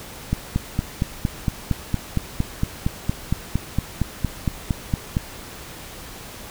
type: click train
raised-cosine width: 5 ms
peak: -7 dBFS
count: 22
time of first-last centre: 0.33-5.169 s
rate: 4.34 Hz
effects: pink hiss -38 dBFS RMS until 6.5 s